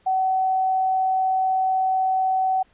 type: tone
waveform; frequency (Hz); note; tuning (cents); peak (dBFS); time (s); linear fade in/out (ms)
sine; 756; F#5; +37; -18; 0.06-2.63; 10
effects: pink hiss -60 dBFS RMS until 2.73 s + resampled to 8000 Hz